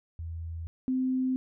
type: tone pair in turn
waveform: sine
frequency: 82.6 / 258.3 Hz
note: E2 / C4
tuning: +4 / -22 cents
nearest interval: octave + minor sixth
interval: 1974 cents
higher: second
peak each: -34 / -25 dBFS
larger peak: second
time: 0.19-0.67 / 0.88-1.36 s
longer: neither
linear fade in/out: 0 ms
effects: none